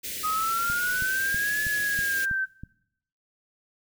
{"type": "band-stop noise", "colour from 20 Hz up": "white", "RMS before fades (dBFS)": -34, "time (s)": [0.03, 2.26], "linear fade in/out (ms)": 20, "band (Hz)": [560, 1700], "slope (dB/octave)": 48}
{"type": "linear two-way sweep", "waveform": "sine", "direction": "up then down", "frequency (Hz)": [1244, 1713, 1538], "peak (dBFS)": -24, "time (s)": [0.23, 2.46], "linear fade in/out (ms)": 20, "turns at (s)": 1.63}
{"type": "click train", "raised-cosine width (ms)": 5, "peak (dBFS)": -25, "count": 7, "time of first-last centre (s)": [0.7, 2.635], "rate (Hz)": 3.1}
{"effects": ["noise-tail reverb RT60 0.8 s tail -23 dB re dry"]}